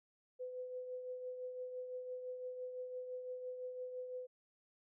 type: tone with tremolo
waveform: sine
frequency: 504 Hz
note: B4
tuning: 35 cents sharp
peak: -40 dBFS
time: 0.39-4.27 s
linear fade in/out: 20 ms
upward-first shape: triangle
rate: 5.9 Hz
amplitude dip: 50%
effects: none